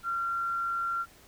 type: tone with frequency modulation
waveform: sine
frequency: 1374 Hz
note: F6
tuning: 29 cents flat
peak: -28 dBFS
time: 0.03-1.06 s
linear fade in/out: 50 ms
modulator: 131 Hz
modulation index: 0.21
effects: pink hiss -56 dBFS RMS until 1.27 s